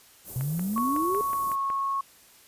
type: band-stop noise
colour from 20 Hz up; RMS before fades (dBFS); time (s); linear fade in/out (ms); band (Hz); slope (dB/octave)
white; -37; 0.24-1.57; 50; 480 to 13000; 12
type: exponential sweep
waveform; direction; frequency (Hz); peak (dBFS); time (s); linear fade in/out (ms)
sine; up; 124.2 to 427.1; -26; 0.36-1.21; 0
type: click train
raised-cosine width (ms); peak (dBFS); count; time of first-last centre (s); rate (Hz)
0.5; -24; 8; 0.41-1.702; 5.42
type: tone with pitch glide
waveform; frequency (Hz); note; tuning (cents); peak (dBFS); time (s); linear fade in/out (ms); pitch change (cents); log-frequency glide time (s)
sine; 1108.7 to 1096.6; C#6 to C#6; 0 to -19; -25; 0.76-2.01; 5; -19; 1.36-1.5
effects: white hiss -55 dBFS RMS until 2.47 s + resampled to 32000 Hz